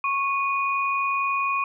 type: tone pair together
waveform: sine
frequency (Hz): 1100 / 2469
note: C#6 / D#7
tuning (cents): -14 / -14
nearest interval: octave + major second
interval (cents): 1400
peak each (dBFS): -23 / -26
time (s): 0.04-1.64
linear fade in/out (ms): 2
effects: none